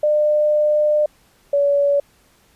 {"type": "tone pair in turn", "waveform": "sine", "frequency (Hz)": [601, 568.7], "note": ["D5", "C#5"], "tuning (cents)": [40, 44], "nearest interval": "minor second", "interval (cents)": 96, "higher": "first", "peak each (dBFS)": -13, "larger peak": "neither", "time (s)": [[0.03, 1.06], [1.53, 2]], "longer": "first", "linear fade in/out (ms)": 5, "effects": ["pink hiss -56 dBFS RMS until 2.55 s", "resampled to 32000 Hz"]}